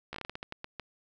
slowing click train, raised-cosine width 0.3 ms, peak -22 dBFS, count 12, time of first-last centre 0.13-0.797 s, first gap 14 ms, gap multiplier 1.27, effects none

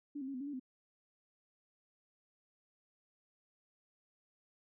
sine tone with pitch steps, 289.1 / 263.2 / 275.6 / 252.3 / 281 / 290.2 / 257.1 Hz, D4 / C4 / C#4 / B3 / C#4 / D4 / C4, -27 / +10 / -10 / +37 / +24 / -21 / -30 cents, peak -39 dBFS, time 0.15-0.598 s, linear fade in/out 10 ms, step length 64 ms, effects none

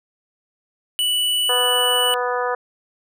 square tone, 2960 Hz, F#7, in tune, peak -18 dBFS, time 0.99-2.14 s, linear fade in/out 0 ms
harmonic tone, 246.9 Hz, B3, in tune, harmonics 2 / 3 / 4 / 5 / 6 / 7, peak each -23 / -27 / -26 / -27 / -30 / -31 dBFS, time 1.49-2.55 s, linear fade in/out 5 ms
effects none

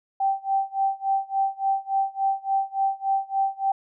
sine tone with tremolo, 780 Hz, G5, 9 cents flat, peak -18 dBFS, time 0.2-3.72 s, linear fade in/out 5 ms, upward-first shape sine, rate 3.5 Hz, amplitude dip 95%, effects none

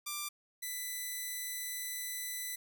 5% pulse tone pair in turn, 1182 / 1995.9 Hz, D6 / B6, +11 / +18 cents, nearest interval major sixth, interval 907 cents, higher second, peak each -25 / -27 dBFS, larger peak first, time 0.06-0.29 / 0.62-2.56 s, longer second, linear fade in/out 10 ms, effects none

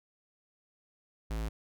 square tone, 54.7 Hz, A1, 9 cents flat, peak -33 dBFS, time 1.3-1.49 s, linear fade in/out 10 ms, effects none

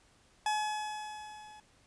40% pulse tone with level ramp, 850 Hz, G#5, 40 cents sharp, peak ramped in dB -27 to -50 dBFS, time 0.46-1.6 s, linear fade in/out 2 ms, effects pink hiss -65 dBFS RMS until 1.86 s + resampled to 22050 Hz

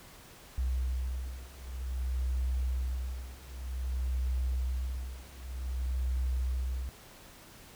sine beating tone pair, 63.1 / 63.63 Hz, B1 / C2, +38 / -48 cents, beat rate 0.53 Hz, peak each -34 / -33 dBFS, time 0.58-6.89 s, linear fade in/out 0 ms, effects pink hiss -53 dBFS RMS until 7.75 s

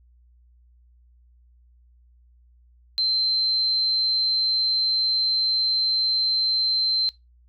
sine tone, 4109 Hz, C8, 32 cents flat, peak -20 dBFS, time 2.98-7.09 s, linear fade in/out 0 ms, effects noise-tail reverb RT60 0.2 s tail -21 dB re dry + added 60 Hz sine -53 dBFS peak until 7.48 s

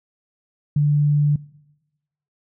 sine tone, 146.83 Hz, D3, in tune, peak -14 dBFS, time 0.76-1.36 s, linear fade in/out 5 ms, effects noise-tail reverb RT60 1.0 s tail -22 dB re dry

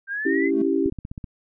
sine exponential sweep, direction up, 1568 to 2093 Hz, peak -25 dBFS, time 0.07-0.51 s, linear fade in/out 50 ms
sine chord, C# diminished, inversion none, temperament equal, 277.2 / 329.6 / 392 Hz, C#4 / E4 / G4, 0 / 0 / 0 cents, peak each -23 dBFS, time 0.25-0.9 s, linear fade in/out 10 ms
triangle tone with exponential growth, 221.3 Hz, A3, 10 cents sharp, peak -20 dBFS, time 0.41-0.62 s, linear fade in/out 5 ms, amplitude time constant 45 ms
click train, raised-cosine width 5 ms, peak -21 dBFS, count 7, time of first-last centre 0.86-1.242 s, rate 15.7 Hz
effects none

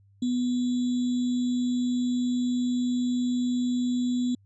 sine tone with sample-and-hold, 246.9 Hz, B3, in tune, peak -23 dBFS, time 0.22-4.35 s, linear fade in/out 5 ms, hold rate 3675 Hz, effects added 99 Hz sine -56 dBFS peak until 4.45 s + resampled to 22050 Hz

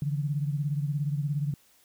sine beating tone pair, 143.1 / 160.1 Hz, D3 / D#3, -45 / +50 cents, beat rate 17 Hz, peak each -27 / -33 dBFS, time 0.02-1.54 s, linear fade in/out 2 ms, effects white hiss -62 dBFS RMS until 1.84 s

